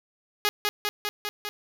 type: tone with echo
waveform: 5% pulse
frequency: 416.2 Hz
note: G#4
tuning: 4 cents sharp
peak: -10 dBFS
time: 0.45-0.49 s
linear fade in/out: 0 ms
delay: 200 ms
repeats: 5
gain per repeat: -2 dB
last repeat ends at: 1.49 s
effects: none